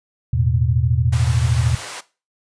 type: chord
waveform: sine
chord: E suspended fourth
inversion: none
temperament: equal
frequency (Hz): 82.41 / 110 / 123.47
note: E2 / A2 / B2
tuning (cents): 0 / 0 / 0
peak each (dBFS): -20 / -20 / -18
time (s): 0.33-1.75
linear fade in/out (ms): 5
type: high-pass noise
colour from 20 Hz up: pink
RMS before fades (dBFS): -32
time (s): 1.12-2.01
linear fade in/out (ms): 10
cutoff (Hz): 650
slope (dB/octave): 12
effects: noise-tail reverb RT60 0.3 s tail -17 dB re dry + resampled to 22050 Hz